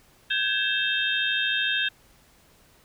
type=tone cluster; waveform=sine; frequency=1557 / 1670 / 2649 / 3199 / 3657 Hz; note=G6 / G#6 / E7 / G7 / A#7; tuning=-12 / +9 / +8 / +34 / -34 cents; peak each=-29 dBFS; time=0.3-1.89 s; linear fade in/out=10 ms; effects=pink hiss -58 dBFS RMS until 2.84 s